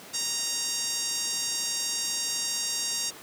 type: tone with band-pass filter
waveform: 5% pulse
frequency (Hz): 932.3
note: A#5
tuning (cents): 0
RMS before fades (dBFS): -30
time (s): 0.13-3.11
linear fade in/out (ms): 20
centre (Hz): 5900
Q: 1.5
effects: pink hiss -45 dBFS RMS until 3.22 s + high-pass 200 Hz 12 dB/octave